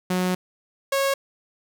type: tone pair in turn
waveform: sawtooth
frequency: 182.7 / 548.5 Hz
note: F#3 / C#5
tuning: -22 / -18 cents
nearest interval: octave + perfect fifth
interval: 1904 cents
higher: second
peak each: -17 / -16 dBFS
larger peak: second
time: 0.1-0.35 / 0.92-1.14 s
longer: first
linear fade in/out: 5 ms
effects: none